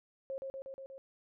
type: tone with echo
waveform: sine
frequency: 538 Hz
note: C5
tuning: 48 cents sharp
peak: -36 dBFS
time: 0.3-0.38 s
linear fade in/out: 0 ms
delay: 120 ms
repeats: 5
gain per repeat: -2 dB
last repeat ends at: 0.98 s
effects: none